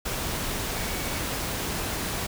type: tone in noise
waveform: sine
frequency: 2243 Hz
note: C#7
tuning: 20 cents sharp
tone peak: -41 dBFS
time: 0.76-1.19 s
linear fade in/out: 10 ms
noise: pink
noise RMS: -30 dBFS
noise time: 0.05-2.27 s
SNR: -14 dB
effects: none